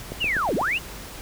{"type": "click train", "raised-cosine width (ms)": 2, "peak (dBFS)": -18, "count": 5, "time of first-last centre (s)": [0.12, 0.614], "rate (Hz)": 8.1}
{"type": "linear two-way sweep", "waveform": "sine", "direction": "down then up", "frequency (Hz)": [3004, 155.56, 3004], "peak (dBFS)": -21, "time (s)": [0.2, 0.79], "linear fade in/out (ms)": 20, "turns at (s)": 0.55}
{"effects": ["added 50 Hz sine -45 dBFS peak until 1.21 s", "pink hiss -39 dBFS RMS until 1.21 s"]}